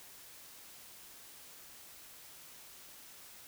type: silence
effects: white hiss -54 dBFS RMS until 3.47 s